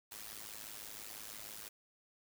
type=noise with amplitude modulation; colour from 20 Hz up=white; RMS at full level=-45 dBFS; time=0.11-1.69 s; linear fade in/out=10 ms; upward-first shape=sine; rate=106 Hz; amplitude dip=80%; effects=none